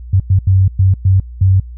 sine tone bursts at uneven times, 95.1 Hz, F#2, 48 cents sharp, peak -6 dBFS, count 6, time 0.13-0.2 / 0.3-0.39 / 0.47-0.68 / 0.79-0.94 / 1.05-1.2 / 1.41-1.6 s, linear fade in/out 5 ms, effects added 60 Hz sine -27 dBFS peak until 1.77 s

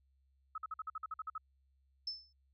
sine tone bursts, 1283 Hz, E6, 47 cents flat, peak -38 dBFS, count 11, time 0.55-1.38 s, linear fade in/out 5 ms, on 30 ms, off 50 ms
sine tone with exponential decay, 5274 Hz, E8, in tune, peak -34 dBFS, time 2.07-2.33 s, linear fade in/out 5 ms, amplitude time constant 55 ms
effects added 67 Hz sine -70 dBFS peak until 2.53 s

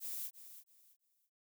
violet noise with echo, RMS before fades -42 dBFS, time 0-0.31 s, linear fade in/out 50 ms, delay 330 ms, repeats 3, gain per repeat -12 dB, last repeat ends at 1.3 s, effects none

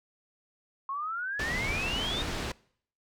sine exponential sweep, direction up, 1069 to 3729 Hz, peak -31 dBFS, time 0.89-2.22 s, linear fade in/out 2 ms
pink low-pass noise, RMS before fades -34 dBFS, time 1.39-2.52 s, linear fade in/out 5 ms, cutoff 5500 Hz, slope 12 dB/octave
effects noise-tail reverb RT60 0.6 s tail -23 dB re dry

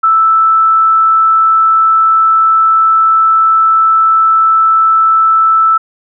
sine tone, 1318.5 Hz, E6, in tune, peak -5 dBFS, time 0.03-5.78 s, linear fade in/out 10 ms, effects none

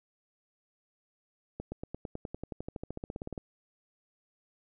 accelerating click train, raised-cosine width 2 ms, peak -24 dBFS, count 23, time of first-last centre 1.6-3.378 s, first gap 120 ms, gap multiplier 0.96, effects none

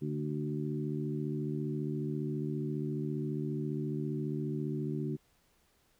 harmonic tone with a mistuned harmonic, 74.7 Hz, D2, 30 cents sharp, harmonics 2 / 3 / 4 / 5, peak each -35 / -39 / -39 / -40 dBFS, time 0.01-5.17 s, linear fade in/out 20 ms, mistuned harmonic 2, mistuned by -38 cents, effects pink hiss -70 dBFS RMS until 5.99 s

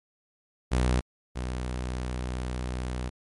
sawtooth tone pair in turn, 62.3 / 62.3 Hz, B1 / B1, +16 / +16 cents, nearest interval unison, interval 0 cents, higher neither, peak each -18 / -26 dBFS, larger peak first, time 0.71-1.01 / 1.35-3.1 s, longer second, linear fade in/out 20 ms, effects MP3 48 kbps

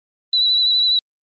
sine tone with vibrato, 3951 Hz, B7, in tune, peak -13 dBFS, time 0.33-0.99 s, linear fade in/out 2 ms, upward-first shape triangle, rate 12 Hz, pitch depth 37 cents each way, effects Opus 24 kbps

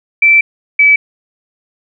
sine tone pair in turn, 2331 / 2296 Hz, D7 / D7, -14 / -40 cents, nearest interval unison, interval 26 cents, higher first, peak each -4 dBFS, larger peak neither, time 0.22-0.41 / 0.79-0.96 s, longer first, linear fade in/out 5 ms, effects none

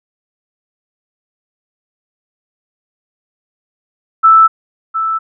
sine tone with echo, 1318.5 Hz, E6, in tune, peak -3 dBFS, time 4.23-4.48 s, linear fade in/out 20 ms, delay 710 ms, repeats 1, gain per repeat -10 dB, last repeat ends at 5.19 s, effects none

